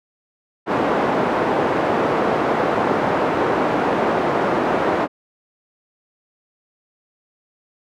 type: band-pass noise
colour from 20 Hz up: pink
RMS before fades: -19 dBFS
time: 0.66-5.08 s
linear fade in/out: 50 ms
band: 300 to 1100 Hz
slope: 12 dB/octave
effects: none